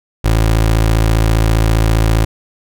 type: tone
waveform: 25% pulse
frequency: 55 Hz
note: A1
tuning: in tune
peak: -6 dBFS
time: 0.24-2.25 s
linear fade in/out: 10 ms
effects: none